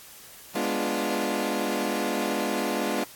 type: chord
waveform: 20% pulse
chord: G# diminished seventh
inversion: none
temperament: equal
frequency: 207.7 / 246.9 / 293.7 / 349.2 Hz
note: G#3 / B3 / D4 / F4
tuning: 0 / 0 / 0 / 0 cents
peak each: -26 dBFS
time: 0.55-3.04 s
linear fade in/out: 5 ms
effects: white hiss -47 dBFS RMS until 3.15 s + AAC 64 kbps